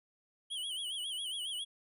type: tone with vibrato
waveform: square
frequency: 3127 Hz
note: G7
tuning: 5 cents flat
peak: -37 dBFS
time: 0.5-1.65 s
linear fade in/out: 20 ms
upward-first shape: sine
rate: 7.3 Hz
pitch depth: 120 cents each way
effects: resampled to 32000 Hz